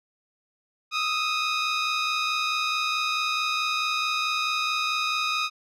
15% pulse tone pair together, 1244.5 / 1309.1 Hz, D#6 / E6, 0 / -12 cents, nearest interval minor second, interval 88 cents, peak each -18 / -25 dBFS, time 0.91-5.5 s, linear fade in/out 50 ms, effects low-pass 6000 Hz 12 dB/octave

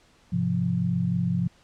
sine chord, F minor, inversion first, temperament just, 104.77 / 130.96 / 174.61 Hz, Ab2 / C3 / F3, +16 / +2 / 0 cents, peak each -30 / -28 / -24 dBFS, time 0.32-1.48 s, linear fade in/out 10 ms, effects pink hiss -59 dBFS RMS until 1.63 s + low-pass 7000 Hz 12 dB/octave

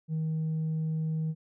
triangle tone with tanh clipping, 158.3 Hz, D#3, 30 cents sharp, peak -28 dBFS, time 0.08-1.35 s, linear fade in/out 50 ms, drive 6 dB, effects none

